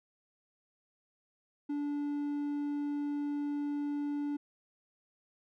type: tone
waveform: triangle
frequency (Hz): 290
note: D4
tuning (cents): -22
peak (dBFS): -30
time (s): 1.69-4.37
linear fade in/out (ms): 10
effects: none